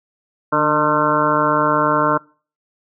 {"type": "harmonic tone with a mistuned harmonic", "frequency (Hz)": 151.3, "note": "D#3", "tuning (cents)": -48, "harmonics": [1, 2, 3, 4, 6, 7, 8, 9, 10], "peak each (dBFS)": [-27, -22, -24, -21, -22, -19, -27, -19, -28], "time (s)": [0.52, 2.18], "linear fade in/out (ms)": 10, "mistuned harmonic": 2, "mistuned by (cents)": -34, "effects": ["noise-tail reverb RT60 0.4 s tail -24 dB re dry"]}